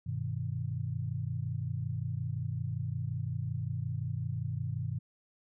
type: chord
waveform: sine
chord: G augmented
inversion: none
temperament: equal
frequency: 98 / 123.47 / 155.56 Hz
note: G2 / B2 / D#3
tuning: 0 / 0 / 0 cents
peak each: -37 / -35 / -38 dBFS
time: 0.06-4.99 s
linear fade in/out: 10 ms
effects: none